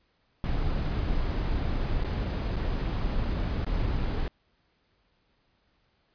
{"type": "noise with dropouts", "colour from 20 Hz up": "brown", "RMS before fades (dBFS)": -28, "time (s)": [0.44, 4.28], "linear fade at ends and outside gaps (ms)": 1, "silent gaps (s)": [[2.038, 2.045], [2.559, 2.565], [3.647, 3.665]], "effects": ["pink hiss -70 dBFS RMS until 6.14 s", "resampled to 11025 Hz"]}